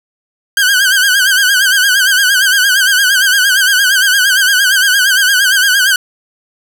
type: tone with vibrato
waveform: sawtooth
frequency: 1552 Hz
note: G6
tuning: 18 cents flat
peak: -4 dBFS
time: 0.57-5.96 s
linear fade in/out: 2 ms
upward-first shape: sine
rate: 8.7 Hz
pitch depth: 95 cents each way
effects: none